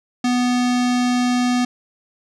square tone with low-pass filter, 246.9 Hz, B3, in tune, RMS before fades -18 dBFS, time 0.24-1.65 s, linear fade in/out 5 ms, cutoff 6400 Hz, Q 1.3, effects none

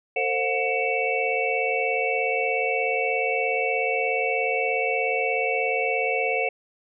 sine tone cluster, 452.2 / 529 / 723 / 2246 / 2664 Hz, A4 / C5 / F#5 / C#7 / E7, +47 / +19 / -40 / +22 / +18 cents, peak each -28 dBFS, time 0.16-6.49 s, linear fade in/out 5 ms, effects none

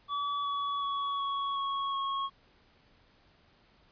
square tone with pitch steps, 1144 / 1134.1 / 1124.3 / 1114.6 / 1105 / 1095.5 Hz, D6 / C#6 / C#6 / C#6 / C#6 / C#6, -46 / +39 / +24 / +9 / -6 / -21 cents, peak -31 dBFS, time 0.08-2.3 s, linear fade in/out 50 ms, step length 370 ms, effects pink hiss -64 dBFS RMS until 3.91 s + resampled to 11025 Hz

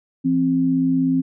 sine tone pair together, 167.7 / 264.1 Hz, E3 / C4, +30 / +16 cents, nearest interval minor sixth, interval 786 cents, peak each -23 / -16 dBFS, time 0.24-1.22 s, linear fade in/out 20 ms, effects none

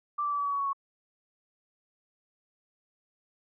sine tone with pitch steps, 1174.7 / 1164.6 / 1154.5 / 1144.6 / 1134.7 / 1124.9 / 1115.2 / 1105.6 Hz, D6 / D6 / D6 / D6 / C#6 / C#6 / C#6 / C#6, 0 / -15 / -30 / -45 / +40 / +25 / +10 / -5 cents, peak -27 dBFS, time 0.18-0.732 s, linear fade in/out 10 ms, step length 69 ms, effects none

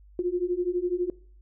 sine beating tone pair, 349.2 / 361.2 Hz, F4 / F#4, 0 / -42 cents, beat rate 12 Hz, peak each -28 / -27 dBFS, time 0.19-1.1 s, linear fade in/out 2 ms, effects noise-tail reverb RT60 0.5 s tail -22 dB re dry + added 50 Hz sine -50 dBFS peak until 1.41 s

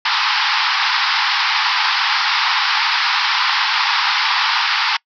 pink band-pass noise, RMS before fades -17 dBFS, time 0.05-4.97 s, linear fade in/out 5 ms, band 820 to 5300 Hz, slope 96 dB/octave, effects noise-tail reverb RT60 0.1 s tail -26 dB re dry

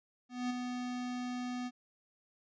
square tone with ADSR envelope, 247.8 Hz, B3, 6 cents sharp, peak -32 dBFS, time 0.29-1.71 s, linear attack 210 ms, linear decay 15 ms, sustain -5 dB, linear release 44 ms, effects resampled to 16000 Hz

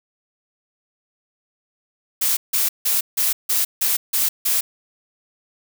blue noise bursts, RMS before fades -19 dBFS, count 8, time 2.21-4.61 s, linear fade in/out 10 ms, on 160 ms, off 160 ms, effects none

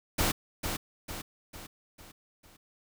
pink noise with echo, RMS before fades -27 dBFS, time 0.18-0.32 s, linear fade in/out 10 ms, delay 450 ms, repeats 5, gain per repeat -6 dB, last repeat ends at 2.57 s, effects none

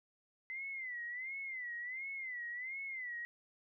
sine tone with vibrato, 2036 Hz, C7, 48 cents flat, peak -40 dBFS, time 0.5-3.25 s, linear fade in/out 0 ms, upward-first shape sine, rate 1.4 Hz, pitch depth 130 cents each way, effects none

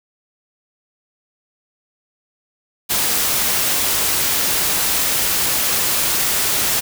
white noise, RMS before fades -18 dBFS, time 2.89-6.81 s, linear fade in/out 20 ms, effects none

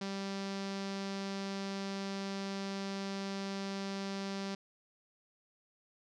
sawtooth tone with low-pass filter, 196 Hz, G3, in tune, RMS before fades -39 dBFS, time 0.01-4.55 s, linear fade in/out 5 ms, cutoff 5100 Hz, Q 2.3, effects none

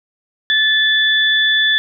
sine tone pair together, 1744 / 3466 Hz, A6 / A7, -16 / -27 cents, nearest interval octave, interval 1189 cents, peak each -14 dBFS, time 0.5-1.78 s, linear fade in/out 0 ms, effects none

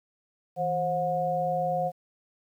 sine tone cluster, 162.2 / 531 / 722 Hz, E3 / C5 / F#5, -28 / +25 / -43 cents, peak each -34 / -29 / -27 dBFS, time 0.56-1.92 s, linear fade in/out 50 ms, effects 10-bit

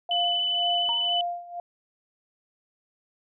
sine tone with tremolo, 698.5 Hz, F5, in tune, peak -25 dBFS, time 0.09-1.6 s, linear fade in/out 2 ms, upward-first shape sine, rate 2 Hz, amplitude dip 85%
sine tone with vibrato, 3000 Hz, F#7, 23 cents sharp, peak -23 dBFS, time 0.11-1.21 s, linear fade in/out 2 ms, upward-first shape sine, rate 13 Hz, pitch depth 8 cents each way
sine tone with exponential decay, 932.3 Hz, A#5, in tune, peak -26 dBFS, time 0.89-1.19 s, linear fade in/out 0 ms, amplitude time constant 64 ms
effects none

